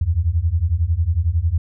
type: beating tone pair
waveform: sine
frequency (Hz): 77.8 / 88.8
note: D#2 / F2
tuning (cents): 0 / +29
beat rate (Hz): 11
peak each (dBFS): -19 / -18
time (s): 0.01-1.58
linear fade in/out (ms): 5
effects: none